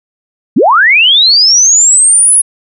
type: linear sweep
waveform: sine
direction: up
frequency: 163 to 10548 Hz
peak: -3 dBFS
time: 0.56-2.42 s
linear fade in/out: 10 ms
effects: none